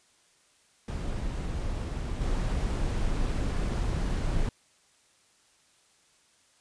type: noise with level steps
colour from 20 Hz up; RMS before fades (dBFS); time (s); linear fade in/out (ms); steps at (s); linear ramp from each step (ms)
brown; -32 / -28; 0.88-4.49; 2; 2.21; 5
effects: white hiss -64 dBFS RMS until 6.6 s + resampled to 22050 Hz